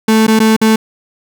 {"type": "tone with dropouts", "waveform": "35% pulse", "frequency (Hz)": 220, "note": "A3", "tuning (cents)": 0, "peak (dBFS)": -5, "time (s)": [0.08, 0.76], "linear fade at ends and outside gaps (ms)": 5, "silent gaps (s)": [[0.268, 0.279], [0.392, 0.4], [0.565, 0.614]], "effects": []}